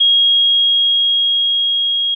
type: tone with level ramp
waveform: sine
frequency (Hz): 3278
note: G#7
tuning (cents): -23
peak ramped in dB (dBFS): -8 to -14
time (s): 0-2.15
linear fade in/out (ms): 10
effects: none